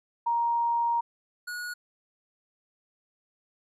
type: tone pair in turn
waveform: sine / square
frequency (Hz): 938 / 1454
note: A#5 / F#6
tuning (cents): +11 / -31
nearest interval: minor sixth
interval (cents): 758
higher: second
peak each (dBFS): -23 / -34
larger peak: first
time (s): 0.26-1.01 / 1.47-1.74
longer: first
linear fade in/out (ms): 10
effects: resampled to 32000 Hz